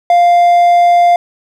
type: tone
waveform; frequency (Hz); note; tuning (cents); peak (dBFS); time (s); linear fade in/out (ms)
triangle; 698.5; F5; 0; -3; 0.1-1.16; 2
effects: none